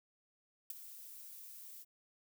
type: noise with ADSR envelope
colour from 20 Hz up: violet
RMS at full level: -39 dBFS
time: 0.7-1.85 s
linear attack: 3 ms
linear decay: 16 ms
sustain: -13 dB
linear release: 36 ms
effects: none